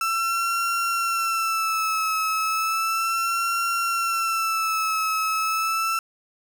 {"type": "tone with vibrato", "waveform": "35% pulse", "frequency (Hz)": 1330, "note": "E6", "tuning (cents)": 15, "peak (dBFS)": -20, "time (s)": [0.01, 5.99], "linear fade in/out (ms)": 2, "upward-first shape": "sine", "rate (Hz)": 0.34, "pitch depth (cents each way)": 50, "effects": []}